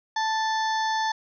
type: harmonic tone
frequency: 880 Hz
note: A5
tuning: in tune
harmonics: 1 / 2 / 4 / 5 / 6 / 7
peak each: -24 / -30 / -36 / -38 / -40 / -41 dBFS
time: 0.16-1.12 s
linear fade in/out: 5 ms
effects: none